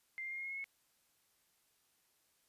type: tone with pitch steps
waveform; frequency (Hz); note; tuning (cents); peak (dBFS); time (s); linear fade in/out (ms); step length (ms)
sine; 2093 / 2109 / 2125 / 2141 / 2157 / 2173 / 2189; C7 / C7 / C7 / C7 / C#7 / C#7 / C#7; 0 / +13 / +26 / +39 / -48 / -35 / -22; -40; 0.18-0.642; 0; 66
effects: white hiss -75 dBFS RMS until 2.48 s + resampled to 32000 Hz